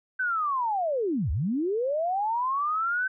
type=linear two-way sweep; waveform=sine; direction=down then up; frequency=1545 to 61.74 to 1545 Hz; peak=-24 dBFS; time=0.19-3.08 s; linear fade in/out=10 ms; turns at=1.31 s; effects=none